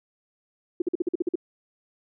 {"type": "tone bursts", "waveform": "sine", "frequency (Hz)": 350, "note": "F4", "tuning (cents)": 4, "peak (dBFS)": -20, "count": 9, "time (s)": [0.8, 1.356], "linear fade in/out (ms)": 5, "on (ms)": 20, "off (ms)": 47, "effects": []}